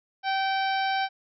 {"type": "harmonic tone", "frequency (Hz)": 774, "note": "G5", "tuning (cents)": -22, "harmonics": [1, 2, 3, 4, 5, 6, 7], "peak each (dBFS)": [-25, -31, -35, -37, -39, -41, -42], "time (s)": [0.23, 1.09], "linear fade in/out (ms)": 50, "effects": []}